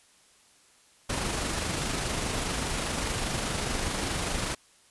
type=noise with amplitude modulation; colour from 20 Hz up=pink; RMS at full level=-29 dBFS; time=1.09-4.55 s; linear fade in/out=10 ms; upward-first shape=sine; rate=24.9 Hz; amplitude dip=30%; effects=white hiss -60 dBFS RMS until 4.9 s + resampled to 24000 Hz